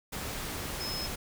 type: tone in noise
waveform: sine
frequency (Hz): 5170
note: E8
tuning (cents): -34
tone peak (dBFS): -35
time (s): 0.8-1.07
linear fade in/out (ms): 10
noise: pink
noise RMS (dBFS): -37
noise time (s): 0.12-1.16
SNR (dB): -1
effects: none